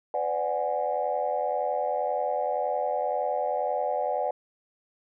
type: chord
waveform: sine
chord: G# half-diminished seventh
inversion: first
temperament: equal with one note detuned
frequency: 505.4 / 587.3 / 740 / 830.6 Hz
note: B4 / D5 / F#5 / G#5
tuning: +40 / 0 / 0 / 0 cents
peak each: -31 / -29 / -29 / -32 dBFS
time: 0.14-4.31 s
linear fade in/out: 2 ms
effects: tanh soft clip ceiling -15 dBFS